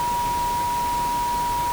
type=tone in noise; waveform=sine; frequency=960 Hz; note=B5; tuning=49 cents flat; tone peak=-21 dBFS; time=0-1.72 s; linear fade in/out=0 ms; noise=pink; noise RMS=-32 dBFS; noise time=0-1.72 s; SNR=+8 dB; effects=none